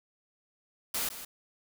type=noise with echo; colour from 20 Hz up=white; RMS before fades=-32 dBFS; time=0.94-1.09 s; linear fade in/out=5 ms; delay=160 ms; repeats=1; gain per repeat=-11 dB; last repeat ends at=1.25 s; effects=none